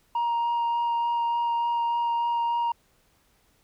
sine tone with vibrato, 940 Hz, A#5, 14 cents sharp, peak -20 dBFS, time 0.15-2.72 s, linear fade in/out 5 ms, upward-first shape sine, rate 3.4 Hz, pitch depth 8 cents each way, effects tanh soft clip ceiling -22 dBFS + pink hiss -65 dBFS RMS until 3.63 s

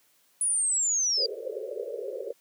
sine linear sweep, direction down, 9956 to 4699 Hz, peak -23 dBFS, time 0.41-1.26 s, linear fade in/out 2 ms
white band-pass noise, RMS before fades -35 dBFS, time 1.17-2.33 s, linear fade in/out 20 ms, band 380 to 570 Hz, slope 96 dB/octave
effects white hiss -65 dBFS RMS until 2.4 s + high-pass 150 Hz 12 dB/octave

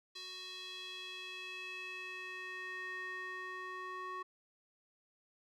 square tone with band-pass filter sweep, 370 Hz, F#4, in tune, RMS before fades -45 dBFS, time 0.15-4.23 s, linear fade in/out 10 ms, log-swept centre 4100 to 1300 Hz, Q 3.7, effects none

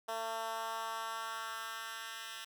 10% pulse tone with high-pass filter sweep, 224.9 Hz, A3, 38 cents sharp, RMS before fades -41 dBFS, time 0.08-2.45 s, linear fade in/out 10 ms, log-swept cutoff 630 to 2200 Hz, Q 1.7, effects none

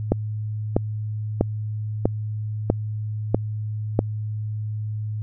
click train, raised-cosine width 2 ms, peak -3 dBFS, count 7, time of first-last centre 0.12-3.991 s, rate 1.55 Hz, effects added 107 Hz sine -25 dBFS peak until 5.22 s

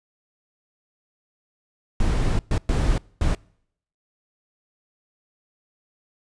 brown noise bursts at uneven times, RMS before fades -20 dBFS, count 4, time 2-2.39 / 2.51-2.58 / 2.69-2.98 / 3.21-3.35 s, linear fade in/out 2 ms, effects noise-tail reverb RT60 0.7 s tail -26 dB re dry + resampled to 22050 Hz

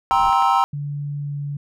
triangle chord, C dominant seventh, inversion second, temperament just, 784.9 / 941.9 / 1046.5 / 1308.1 Hz, G5 / Bb5 / C6 / E6, +2 / +18 / 0 / -14 cents, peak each -17 / -17 / -19 / -19 dBFS, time 0.11-0.64 s, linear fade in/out 0 ms
brown noise, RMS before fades -36 dBFS, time 0.12-0.3 s, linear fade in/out 0 ms
clicks, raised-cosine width 0.3 ms, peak -19 dBFS, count 2, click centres 0.328 / 0.423 s
sine tone with pitch glide, 144.4 to 143.57 Hz, D3 to D3, -29 to -39 cents, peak -24 dBFS, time 0.73-1.57 s, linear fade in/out 5 ms, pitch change -10 cents, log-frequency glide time 1.2-1.36 s
effects none

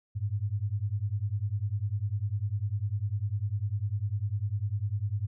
sine beating tone pair, 98 / 108 Hz, G2 / A2, 0 / -32 cents, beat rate 10 Hz, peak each -31 dBFS, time 0.15-5.27 s, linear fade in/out 20 ms, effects none

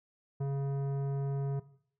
sine tone with tanh clipping, 138.59 Hz, C#3, in tune, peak -32 dBFS, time 0.4-1.6 s, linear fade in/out 10 ms, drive 13 dB, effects noise-tail reverb RT60 0.6 s tail -17 dB re dry

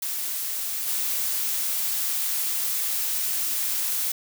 blue noise with level steps, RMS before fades -29 / -26 dBFS, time 0.02-4.12 s, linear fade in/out 5 ms, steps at 0.87 s, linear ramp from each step 10 ms, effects none

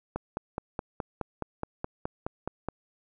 click train, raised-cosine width 1 ms, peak -17 dBFS, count 13, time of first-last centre 0.16-2.686 s, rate 4.75 Hz, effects none

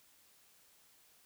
silence, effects white hiss -66 dBFS RMS until 1.25 s

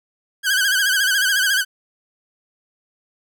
sawtooth tone with vibrato, 1568 Hz, G6, in tune, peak -12 dBFS, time 0.43-1.65 s, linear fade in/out 50 ms, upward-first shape sine, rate 14 Hz, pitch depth 94 cents each way, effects none

